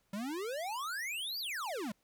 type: exponential two-way sweep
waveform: square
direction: up then down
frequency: 190 to 4889 to 190 Hz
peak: -37 dBFS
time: 0.13-1.92 s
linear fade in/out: 5 ms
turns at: 1.39 s
effects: pink hiss -75 dBFS RMS until 2.03 s